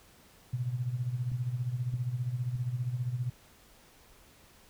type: tone with tremolo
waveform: sine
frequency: 123.47 Hz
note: B2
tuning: in tune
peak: -27 dBFS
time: 0.53-3.3 s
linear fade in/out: 5 ms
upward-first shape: sine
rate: 15 Hz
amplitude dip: 70%
type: clicks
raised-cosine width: 5 ms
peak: -30 / -31 / -35 dBFS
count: 3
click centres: 1.318 / 1.94 / 2.554 s
effects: pink hiss -59 dBFS RMS until 4.69 s